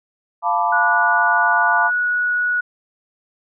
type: chord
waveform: sine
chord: B half-diminished seventh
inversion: second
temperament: equal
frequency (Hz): 698.5 / 880 / 987.8 / 1174.7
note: F5 / A5 / B5 / D6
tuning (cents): 0 / 0 / 0 / 0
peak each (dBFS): -21 / -20 / -21 / -22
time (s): 0.42-1.91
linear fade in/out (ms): 50
type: tone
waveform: sine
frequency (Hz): 1463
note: F#6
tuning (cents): -20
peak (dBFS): -16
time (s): 0.72-2.61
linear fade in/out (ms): 10
effects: none